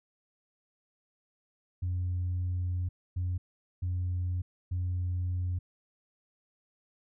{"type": "tone bursts at uneven times", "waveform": "sine", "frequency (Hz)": 89.8, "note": "F2", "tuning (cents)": 49, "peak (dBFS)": -27, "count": 4, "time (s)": [[1.82, 2.89], [3.16, 3.38], [3.82, 4.42], [4.71, 5.59]], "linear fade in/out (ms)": 10, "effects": ["tanh soft clip ceiling -26 dBFS"]}